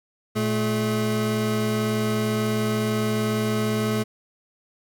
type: tone cluster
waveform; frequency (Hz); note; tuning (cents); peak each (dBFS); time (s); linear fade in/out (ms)
square; 115.9 / 217.9 / 426.1; A#2 / A3 / G#4; -10 / -17 / +44; -28 / -25 / -28; 0.35-4.04; 20
effects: 10-bit